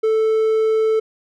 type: tone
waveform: triangle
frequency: 440 Hz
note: A4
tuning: in tune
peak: -12 dBFS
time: 0.03-1 s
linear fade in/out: 10 ms
effects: none